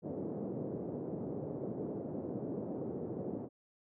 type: band-pass noise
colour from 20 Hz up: white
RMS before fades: -40 dBFS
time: 0.02-3.49 s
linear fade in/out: 50 ms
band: 120 to 480 Hz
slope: 24 dB/octave
effects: none